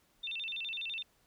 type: tone with vibrato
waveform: sine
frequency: 3102 Hz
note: G7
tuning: 19 cents flat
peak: -36 dBFS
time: 0.23-1.03 s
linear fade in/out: 10 ms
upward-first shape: square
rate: 12 Hz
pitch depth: 260 cents each way
effects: pink hiss -70 dBFS RMS until 1.26 s